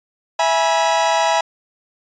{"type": "chord", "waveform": "40% pulse", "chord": "E major", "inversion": "none", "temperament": "equal with one note detuned", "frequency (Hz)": [659.3, 830.6, 971.4], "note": ["E5", "G#5", "B5"], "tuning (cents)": [0, 0, -29], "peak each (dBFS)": -18, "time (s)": [0.39, 1.41], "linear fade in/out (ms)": 5, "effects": ["resampled to 16000 Hz"]}